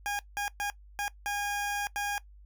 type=tone bursts at uneven times; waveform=20% pulse; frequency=816 Hz; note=G#5; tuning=31 cents flat; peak=-25 dBFS; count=6; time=0.06-0.19 / 0.37-0.48 / 0.6-0.7 / 0.99-1.08 / 1.26-1.87 / 1.96-2.18 s; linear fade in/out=0 ms; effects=noise-tail reverb RT60 0.1 s tail -19 dB re dry + added 50 Hz sine -50 dBFS peak until 2.45 s